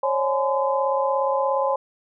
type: tone cluster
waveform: sine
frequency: 543 / 580 / 845 / 1022 Hz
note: C#5 / D5 / G#5 / C6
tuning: -36 / -22 / +30 / -41 cents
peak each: -22 / -31 / -25 / -25 dBFS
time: 0.03-1.76 s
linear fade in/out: 5 ms
effects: none